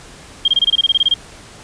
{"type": "tone bursts", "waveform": "sine", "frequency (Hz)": 3212, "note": "G7", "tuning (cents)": 41, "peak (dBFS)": -9, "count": 13, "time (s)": [0.45, 1.141], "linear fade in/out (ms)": 5, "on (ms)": 31, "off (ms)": 24, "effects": ["pink hiss -39 dBFS RMS until 1.63 s", "resampled to 22050 Hz"]}